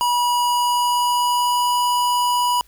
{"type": "tone with pitch glide", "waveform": "square", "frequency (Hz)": [970, 978.4], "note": ["B5", "B5"], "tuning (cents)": [-31, -16], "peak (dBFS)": -17, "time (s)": [0.01, 2.61], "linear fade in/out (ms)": 0, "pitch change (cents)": 15, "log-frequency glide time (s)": [0.48, 1.77], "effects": ["added 50 Hz sine -52 dBFS peak until 2.67 s", "white hiss -56 dBFS RMS until 2.67 s"]}